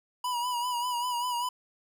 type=tone with vibrato; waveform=square; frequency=975 Hz; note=B5; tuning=23 cents flat; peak=-29 dBFS; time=0.24-1.49 s; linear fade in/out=5 ms; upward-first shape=sine; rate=5.1 Hz; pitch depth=50 cents each way; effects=none